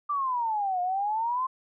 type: exponential two-way sweep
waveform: sine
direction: down then up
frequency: 1189 to 709 to 1058 Hz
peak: -25 dBFS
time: 0.09-1.47 s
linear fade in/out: 10 ms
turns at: 0.81 s
effects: none